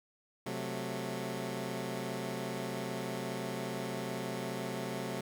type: chord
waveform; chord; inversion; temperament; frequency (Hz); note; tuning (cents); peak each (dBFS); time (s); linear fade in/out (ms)
15% pulse; F# diminished; second; equal; 130.81 / 185 / 220; C3 / F#3 / A3; 0 / 0 / 0; -34; 0.46-5.21; 5
effects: none